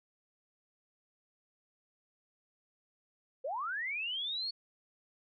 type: linear sweep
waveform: sine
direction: up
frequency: 481.5 to 4435 Hz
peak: -34 dBFS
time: 3.44-4.51 s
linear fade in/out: 10 ms
effects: none